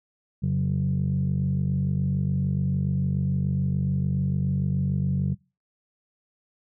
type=tone cluster; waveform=sine; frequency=87.1 / 137.3 / 184.2 Hz; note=F2 / C#3 / F#3; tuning=-4 / -16 / -7 cents; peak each=-28 / -23 / -25 dBFS; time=0.42-5.35 s; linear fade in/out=20 ms; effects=noise-tail reverb RT60 0.3 s tail -25 dB re dry + tanh soft clip ceiling -16 dBFS